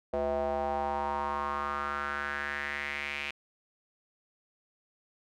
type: tone with band-pass filter sweep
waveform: square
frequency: 71.8 Hz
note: D2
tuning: 39 cents flat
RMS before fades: -33 dBFS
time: 0.13-3.31 s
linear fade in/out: 5 ms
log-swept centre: 590 to 2500 Hz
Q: 4.3
effects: none